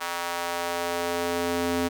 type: tone with high-pass filter sweep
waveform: square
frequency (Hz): 86.4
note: F2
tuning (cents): -18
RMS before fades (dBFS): -28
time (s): 0-1.89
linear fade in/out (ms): 20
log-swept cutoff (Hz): 990 to 270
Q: 1.3
effects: none